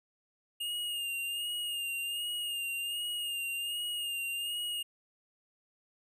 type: tone with vibrato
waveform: square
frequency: 2832 Hz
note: F7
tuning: 23 cents sharp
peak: -34 dBFS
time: 0.6-4.83 s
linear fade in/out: 10 ms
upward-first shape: sine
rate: 1.3 Hz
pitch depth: 39 cents each way
effects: none